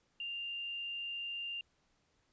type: tone with frequency modulation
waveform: sine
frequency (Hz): 2794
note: F7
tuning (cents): 0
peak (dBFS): -38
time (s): 0.2-1.61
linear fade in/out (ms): 2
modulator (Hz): 57.1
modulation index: 0.44
effects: pink hiss -75 dBFS RMS until 2.32 s + resampled to 16000 Hz